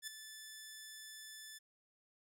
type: tone with ADSR envelope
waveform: 10% pulse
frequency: 1748 Hz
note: A6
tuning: 12 cents flat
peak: -31 dBFS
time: 0.02-1.59 s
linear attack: 54 ms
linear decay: 6 ms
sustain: -10 dB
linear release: 18 ms
effects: none